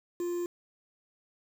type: tone with quantisation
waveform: triangle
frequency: 349.2 Hz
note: F4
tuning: in tune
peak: -28 dBFS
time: 0.2-0.46 s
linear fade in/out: 2 ms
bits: 8
effects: none